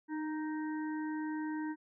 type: harmonic tone with a mistuned harmonic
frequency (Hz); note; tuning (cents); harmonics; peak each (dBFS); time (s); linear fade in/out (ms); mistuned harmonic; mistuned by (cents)
311.1; D#4; 0; 1 / 3 / 5 / 6; -35 / -45 / -49 / -51; 0.08-1.76; 50; 1; -15
effects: none